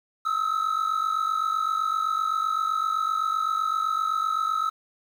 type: tone pair together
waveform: triangle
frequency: 1270.7 / 1318.5 Hz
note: D#6 / E6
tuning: +36 / 0 cents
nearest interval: minor second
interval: 64 cents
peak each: -23 dBFS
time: 0.25-4.7 s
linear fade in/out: 10 ms
effects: tanh soft clip ceiling -17 dBFS + 9-bit